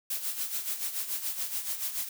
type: noise with tremolo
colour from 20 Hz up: blue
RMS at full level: -31 dBFS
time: 0.1-2.09 s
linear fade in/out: 5 ms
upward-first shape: sine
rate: 7 Hz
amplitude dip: 65%
effects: none